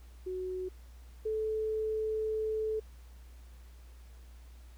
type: tone pair in turn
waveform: sine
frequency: 370 / 435.7 Hz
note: F#4 / A4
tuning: 0 / -17 cents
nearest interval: minor third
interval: 283 cents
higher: second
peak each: -34 / -30 dBFS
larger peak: second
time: 0.26-0.69 / 1.25-2.8 s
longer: second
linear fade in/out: 10 ms
effects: added 60 Hz sine -49 dBFS peak until 4.77 s + pink hiss -64 dBFS RMS until 4.77 s